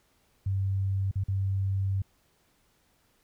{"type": "tone with dropouts", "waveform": "sine", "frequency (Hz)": 97, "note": "G2", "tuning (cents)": -18, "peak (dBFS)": -25, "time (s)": [0.46, 2.02], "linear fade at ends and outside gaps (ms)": 5, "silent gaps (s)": [[1.113, 1.156], [1.238, 1.283]], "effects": ["pink hiss -68 dBFS RMS until 3.23 s"]}